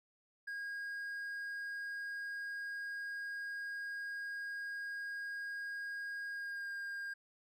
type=tone with pitch glide; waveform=triangle; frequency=1632 to 1611.4 Hz; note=G#6 to G6; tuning=-31 to +47 cents; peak=-38 dBFS; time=0.47-7.14 s; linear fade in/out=10 ms; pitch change=-22 cents; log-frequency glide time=6.29-6.71 s; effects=none